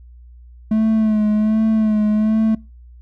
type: tone with vibrato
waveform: triangle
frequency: 216.1 Hz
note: A3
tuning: 31 cents flat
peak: -11 dBFS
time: 0.71-2.55 s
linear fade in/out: 5 ms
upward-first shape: sine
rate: 1.3 Hz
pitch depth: 37 cents each way
effects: noise-tail reverb RT60 0.3 s tail -24 dB re dry + added 60 Hz sine -39 dBFS peak until 3.01 s